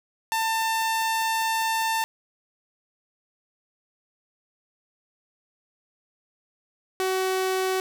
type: tone pair in turn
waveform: sawtooth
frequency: 895 / 376.3 Hz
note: A5 / F#4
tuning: +29 / +29 cents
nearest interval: octave + minor third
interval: 1500 cents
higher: first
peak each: -19 dBFS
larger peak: neither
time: 0.32-2.04 / 7-7.8 s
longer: first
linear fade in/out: 0 ms
effects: none